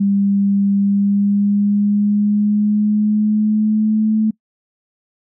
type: tone with pitch glide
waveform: sine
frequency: 199.3 to 217.3 Hz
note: G3 to A3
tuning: +29 to -21 cents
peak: -12 dBFS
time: 0-4.31 s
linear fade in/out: 10 ms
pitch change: +150 cents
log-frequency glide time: 0.76-4.17 s
effects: noise-tail reverb RT60 0.1 s tail -23 dB re dry